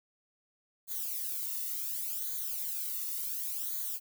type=noise with flanger; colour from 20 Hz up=violet; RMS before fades=-36 dBFS; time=0.87-4 s; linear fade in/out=50 ms; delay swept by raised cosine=0.37 to 1.27 ms; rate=0.69 Hz; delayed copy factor=-0.95; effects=none